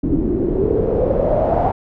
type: noise with low-pass filter sweep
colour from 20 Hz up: pink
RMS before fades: -17 dBFS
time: 0.03-1.72 s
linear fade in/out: 10 ms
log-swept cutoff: 280 to 760 Hz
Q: 6.2
effects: none